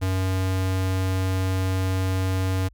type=tone; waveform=square; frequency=94 Hz; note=F#2; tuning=28 cents sharp; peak=-22 dBFS; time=0.01-2.69 s; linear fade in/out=20 ms; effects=added 50 Hz sine -50 dBFS peak until 2.73 s